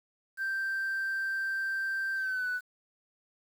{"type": "tone with pitch glide", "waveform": "sine", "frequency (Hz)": [1568, 1487.7], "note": ["G6", "F#6"], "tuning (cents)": [0, 9], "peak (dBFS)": -28, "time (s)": [0.37, 2.61], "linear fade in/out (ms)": 50, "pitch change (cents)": -91, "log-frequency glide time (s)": [2.15, 2.48], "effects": ["tanh soft clip ceiling -26 dBFS", "9-bit"]}